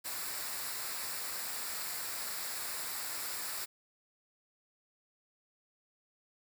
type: noise with comb filter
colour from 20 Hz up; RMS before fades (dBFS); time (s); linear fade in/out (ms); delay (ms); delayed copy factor
white; -39; 0.04-3.66; 20; 0.32; -0.55
effects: none